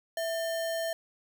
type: tone with sample-and-hold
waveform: sine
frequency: 659.3 Hz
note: E5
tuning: in tune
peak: -29 dBFS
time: 0.17-0.93 s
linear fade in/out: 2 ms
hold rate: 2450 Hz
effects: none